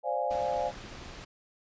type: chord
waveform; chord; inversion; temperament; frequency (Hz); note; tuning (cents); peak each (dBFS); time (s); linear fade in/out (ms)
sine; D half-diminished seventh; third; equal; 523.3 / 587.3 / 698.5 / 830.6; C5 / D5 / F5 / Ab5; 0 / 0 / 0 / 0; -33; 0.03-0.72; 50
type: low-pass noise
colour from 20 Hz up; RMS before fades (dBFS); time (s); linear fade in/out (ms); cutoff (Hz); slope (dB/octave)
pink; -45; 0.3-1.25; 10; 6000; 12
effects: resampled to 16000 Hz